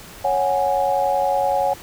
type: chord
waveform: sine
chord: C# suspended fourth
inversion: none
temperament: equal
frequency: 554.4 / 740 / 830.6 Hz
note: C#5 / F#5 / G#5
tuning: 0 / 0 / 0 cents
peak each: -21 dBFS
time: 0.24-1.74 s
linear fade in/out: 10 ms
effects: pink hiss -40 dBFS RMS until 1.82 s